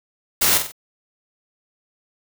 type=noise with echo; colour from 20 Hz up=white; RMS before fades=-17 dBFS; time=0.41-0.58 s; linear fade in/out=10 ms; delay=47 ms; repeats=3; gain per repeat=-7 dB; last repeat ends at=0.721 s; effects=none